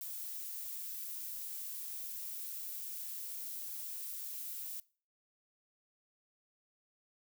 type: noise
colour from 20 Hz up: violet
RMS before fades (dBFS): -43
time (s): 0.01-4.8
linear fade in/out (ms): 2
effects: noise-tail reverb RT60 0.4 s tail -22 dB re dry